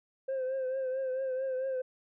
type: tone with vibrato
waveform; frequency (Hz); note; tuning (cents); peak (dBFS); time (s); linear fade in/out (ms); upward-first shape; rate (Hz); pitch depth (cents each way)
sine; 523.3; C5; 0; -28; 0.28-1.82; 10; triangle; 4.5; 53
effects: tanh soft clip ceiling -29 dBFS